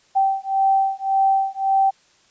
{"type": "beating tone pair", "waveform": "sine", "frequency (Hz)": [776, 777.8], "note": ["G5", "G5"], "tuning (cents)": [-18, -14], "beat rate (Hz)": 1.8, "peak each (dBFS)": -19, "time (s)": [0.15, 1.91], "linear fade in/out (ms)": 20, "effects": ["white hiss -57 dBFS RMS until 2.3 s", "resampled to 16000 Hz"]}